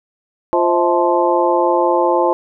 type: harmonic tone with a mistuned harmonic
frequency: 174.2 Hz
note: F3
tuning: 4 cents flat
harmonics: 2 / 3 / 4 / 5 / 6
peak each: -17 / -17 / -20 / -17 / -21 dBFS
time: 0.53-2.33 s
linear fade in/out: 0 ms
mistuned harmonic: 4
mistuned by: -130 cents
effects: none